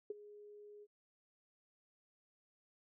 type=tone with ADSR envelope; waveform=sine; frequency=415.3 Hz; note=G#4; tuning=in tune; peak=-36 dBFS; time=0.1-0.87 s; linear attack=4 ms; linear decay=21 ms; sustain=-17 dB; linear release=43 ms; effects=none